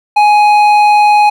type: tone with hard clipping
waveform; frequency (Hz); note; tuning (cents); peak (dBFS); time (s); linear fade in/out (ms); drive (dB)
sine; 835; G#5; +9; -6; 0.16-1.3; 10; 8
effects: none